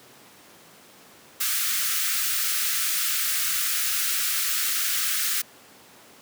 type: high-pass noise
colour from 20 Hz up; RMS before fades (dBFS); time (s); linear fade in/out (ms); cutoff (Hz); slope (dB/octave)
white; -25; 1.4-5.42; 10; 1200; 96
effects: pink hiss -50 dBFS RMS until 6.21 s + high-pass 200 Hz 12 dB/octave